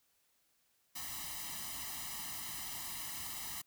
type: noise with comb filter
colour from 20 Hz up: white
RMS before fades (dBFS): -43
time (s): 0.95-3.62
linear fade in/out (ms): 10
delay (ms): 1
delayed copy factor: +0.85
effects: white hiss -75 dBFS RMS until 3.66 s